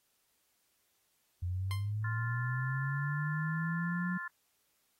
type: linear sweep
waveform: sine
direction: up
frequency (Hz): 87.31 to 182.2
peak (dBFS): -32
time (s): 1.42-4.18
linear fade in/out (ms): 10
type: tone with exponential decay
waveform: 15% pulse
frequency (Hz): 1046.5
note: C6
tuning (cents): 0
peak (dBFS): -30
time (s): 1.71-1.92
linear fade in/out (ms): 0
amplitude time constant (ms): 44
type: chord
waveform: sine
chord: F major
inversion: second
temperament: just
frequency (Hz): 1047.7 / 1396.9 / 1746.1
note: C6 / F6 / A6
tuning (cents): +2 / 0 / -14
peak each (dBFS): -44 / -43 / -40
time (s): 2.04-4.28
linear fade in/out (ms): 5
effects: white hiss -75 dBFS RMS until 4.99 s + AAC 48 kbps